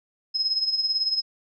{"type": "tone with tremolo", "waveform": "sine", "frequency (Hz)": 5130, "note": "E8", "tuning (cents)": -48, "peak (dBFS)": -19, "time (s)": [0.34, 1.22], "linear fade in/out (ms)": 20, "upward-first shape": "sine", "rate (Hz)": 18, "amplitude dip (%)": 65, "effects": []}